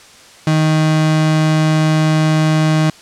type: tone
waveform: 35% pulse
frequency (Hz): 156.3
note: D#3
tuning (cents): +8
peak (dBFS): -9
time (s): 0.47-2.9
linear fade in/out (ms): 2
effects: white hiss -41 dBFS RMS until 3.01 s + low-pass 7000 Hz 12 dB/octave